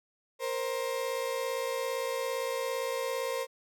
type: tone pair together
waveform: 35% pulse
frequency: 470.4 / 528 Hz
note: A#4 / C5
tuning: +16 / +16 cents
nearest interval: major second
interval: 200 cents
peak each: -33 / -31 dBFS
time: 0.39-3.47 s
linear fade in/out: 50 ms
effects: none